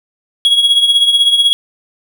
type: tone with tremolo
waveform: triangle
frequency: 3322 Hz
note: G#7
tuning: in tune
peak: -3 dBFS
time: 0.45-1.53 s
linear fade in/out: 0 ms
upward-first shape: triangle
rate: 16 Hz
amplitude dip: 70%
effects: none